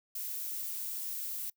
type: noise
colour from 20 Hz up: violet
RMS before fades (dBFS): -38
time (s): 0.15-1.5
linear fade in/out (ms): 5
effects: noise-tail reverb RT60 0.1 s tail -23 dB re dry

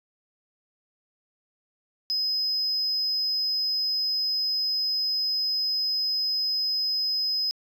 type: tone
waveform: triangle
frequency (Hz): 5060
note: D#8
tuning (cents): +28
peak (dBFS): -21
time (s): 2.1-7.51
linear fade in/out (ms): 0
effects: tanh soft clip ceiling -20 dBFS

